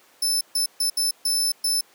25% pulse tone bursts at uneven times, 5274 Hz, E8, in tune, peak -15 dBFS, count 6, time 0.22-0.41 / 0.55-0.66 / 0.8-0.9 / 0.97-1.11 / 1.25-1.52 / 1.64-1.81 s, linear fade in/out 5 ms, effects pink hiss -55 dBFS RMS until 1.94 s + high-pass 400 Hz 12 dB/octave

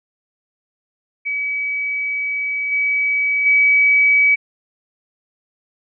sine tone with level steps, 2279 Hz, C#7, 47 cents sharp, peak -19 / -15 / -10 dBFS, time 1.25-4.36 s, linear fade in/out 20 ms, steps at 2.71 / 3.45 s, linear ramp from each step 20 ms, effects none

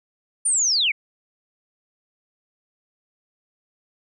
sine linear sweep, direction down, 9397 to 2093 Hz, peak -17 dBFS, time 0.45-0.92 s, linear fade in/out 10 ms, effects none

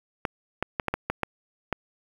clicks, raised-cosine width 0.5 ms, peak -10 dBFS, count 8, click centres 0.252 / 0.626 / 0.798 / 0.883 / 0.94 / 1.1 / 1.233 / 1.727 s, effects 7-bit

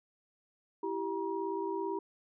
sine tone cluster, 333.3 / 391.2 / 953 Hz, E4 / G4 / A#5, +19 / -4 / +38 cents, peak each -38 / -35 / -38 dBFS, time 0.83-1.99 s, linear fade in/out 5 ms, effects none

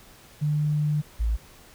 sine tone pair in turn, 149.8 / 55.76 Hz, D3 / A1, +35 / +24 cents, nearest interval octave + perfect fourth, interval 1711 cents, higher first, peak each -21 dBFS, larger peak neither, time 0.41-1.02 / 1.19-1.37 s, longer first, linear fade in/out 20 ms, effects pink hiss -51 dBFS RMS until 1.74 s

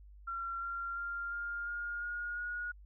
sine tone with pitch steps, 1368 / 1380.7 / 1393.5 / 1406.5 / 1419.5 / 1432.7 / 1446 Hz, F6 / F6 / F6 / F6 / F6 / F6 / F#6, -36 / -20 / -4 / +12 / +28 / +44 / -40 cents, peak -36 dBFS, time 0.27-2.72 s, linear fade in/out 10 ms, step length 350 ms, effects added 50 Hz sine -52 dBFS peak until 2.85 s

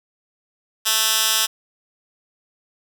10% pulse tone with high-pass filter, 220 Hz, A3, in tune, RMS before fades -19 dBFS, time 0.85-1.47 s, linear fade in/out 20 ms, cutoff 3100 Hz, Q 0.65, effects none

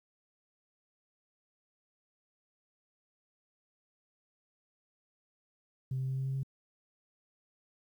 sine tone with pitch steps, 130.81 / 131.64 / 132.48 / 133.33 / 134.18 / 135.03 Hz, C3 / C3 / C3 / C3 / C3 / C#3, 0 / +11 / +22 / +33 / +44 / -45 cents, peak -30 dBFS, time 5.91-6.432 s, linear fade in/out 5 ms, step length 87 ms, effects tanh soft clip ceiling -28 dBFS + 11-bit

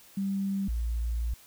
sine tone pair in turn, 196 / 57.62 Hz, G3 / A#1, 0 / -19 cents, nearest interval octave + major sixth, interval 2119 cents, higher first, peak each -27 dBFS, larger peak neither, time 0.17-0.68 / 0.68-1.34 s, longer second, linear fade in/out 5 ms, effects white hiss -55 dBFS RMS until 1.46 s

